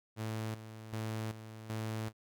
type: tone with tremolo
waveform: sawtooth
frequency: 110 Hz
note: A2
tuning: in tune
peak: -32 dBFS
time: 0.16-2.13 s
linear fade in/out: 50 ms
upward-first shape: square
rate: 1.3 Hz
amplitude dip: 70%
effects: none